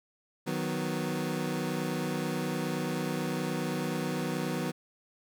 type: chord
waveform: 25% pulse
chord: B major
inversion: first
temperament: equal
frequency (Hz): 155.56 / 185 / 246.9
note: D#3 / F#3 / B3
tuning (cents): 0 / 0 / 0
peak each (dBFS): -31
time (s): 0.46-4.72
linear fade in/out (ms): 20
effects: none